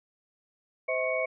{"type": "tone cluster", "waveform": "sine", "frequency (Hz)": [517, 642, 1081, 2234], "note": ["C5", "E5", "C#6", "C#7"], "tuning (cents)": [-21, -46, -44, 13], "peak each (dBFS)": [-31, -30, -39, -31], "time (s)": [0.88, 1.26], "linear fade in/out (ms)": 10, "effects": []}